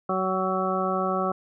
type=harmonic tone; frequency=187.8 Hz; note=F#3; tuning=26 cents sharp; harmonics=1 / 2 / 3 / 4 / 6 / 7; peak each=-30 / -30 / -30 / -30 / -30 / -30 dBFS; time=0.09-1.32 s; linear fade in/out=5 ms; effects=none